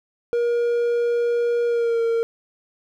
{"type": "tone with pitch glide", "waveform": "triangle", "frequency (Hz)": [474.6, 460.3], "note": ["A#4", "A#4"], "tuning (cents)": [31, -22], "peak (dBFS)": -16, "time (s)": [0.33, 2.23], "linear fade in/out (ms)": 0, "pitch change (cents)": -53, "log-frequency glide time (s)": [1.66, 2.02], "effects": []}